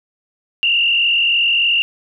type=tone with frequency modulation; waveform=sine; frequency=2794 Hz; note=F7; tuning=in tune; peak=-12 dBFS; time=0.63-1.82 s; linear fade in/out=0 ms; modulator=43.3 Hz; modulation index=1.9; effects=none